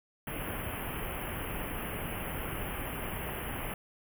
pink band-stop noise, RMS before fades -37 dBFS, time 0.27-3.74 s, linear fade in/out 2 ms, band 3100 to 10000 Hz, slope 96 dB/octave, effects none

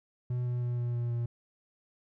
triangle tone with pitch steps, 123.47 / 122.48 / 121.49 / 120.51 / 119.54 / 118.58 Hz, B2 / B2 / B2 / B2 / A#2 / A#2, 0 / -14 / -28 / -42 / +44 / +30 cents, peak -27 dBFS, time 0.3-1.26 s, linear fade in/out 5 ms, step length 160 ms, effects none

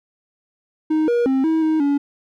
triangle tone with pitch steps, 312 / 477 / 265.7 / 320.7 / 314.9 / 284.2 Hz, D#4 / A#4 / C4 / E4 / D#4 / C#4, +5 / +40 / +27 / -48 / +21 / +43 cents, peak -13 dBFS, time 0.9-1.98 s, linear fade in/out 10 ms, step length 180 ms, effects none

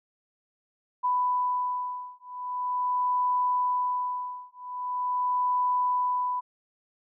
sine beating tone pair, 994 / 994.43 Hz, B5 / B5, +11 / +12 cents, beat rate 0.43 Hz, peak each -28 dBFS, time 1.03-6.41 s, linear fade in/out 20 ms, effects none

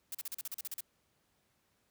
blue noise bursts, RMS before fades -40 dBFS, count 11, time 0.12-0.807 s, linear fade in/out 2 ms, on 27 ms, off 39 ms, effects pink hiss -75 dBFS RMS until 1.9 s + high-pass 60 Hz 12 dB/octave

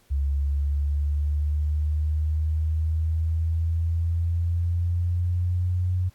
sine linear sweep, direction up, 69.3 to 91.1 Hz, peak -21 dBFS, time 0.1-6.1 s, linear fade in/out 20 ms, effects pink hiss -61 dBFS RMS until 6.14 s + AAC 64 kbps

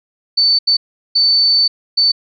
sine tone bursts at uneven times, 4523 Hz, C#8, 34 cents sharp, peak -9 dBFS, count 4, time 0.37-0.59 / 0.67-0.77 / 1.15-1.68 / 1.97-2.12 s, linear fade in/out 10 ms, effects none

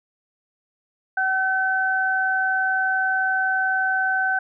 sine tone pair together, 757.5 / 1526 Hz, F#5 / G6, +40 / -47 cents, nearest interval octave, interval 1213 cents, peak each -24 / -20 dBFS, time 1.17-4.39 s, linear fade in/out 5 ms, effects none

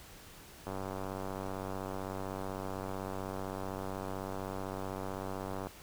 click train, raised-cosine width 1 ms, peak -25 dBFS, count 480, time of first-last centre 0.67-5.67 s, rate 95.8 Hz, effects pink hiss -53 dBFS RMS until 5.82 s

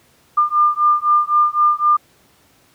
sine beating tone pair, 1199 / 1202.9 Hz, D6 / D6, +36 / +41 cents, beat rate 3.9 Hz, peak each -15 dBFS, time 0.37-1.97 s, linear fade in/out 10 ms, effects pink hiss -54 dBFS RMS until 2.74 s + high-pass 80 Hz 12 dB/octave

